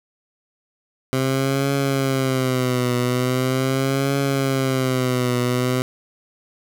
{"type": "tone with vibrato", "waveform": "15% pulse", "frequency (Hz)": 130.81, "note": "C3", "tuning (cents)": 0, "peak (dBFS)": -12, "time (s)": [1.13, 5.82], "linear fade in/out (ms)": 0, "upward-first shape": "triangle", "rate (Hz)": 0.41, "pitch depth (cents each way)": 110, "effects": []}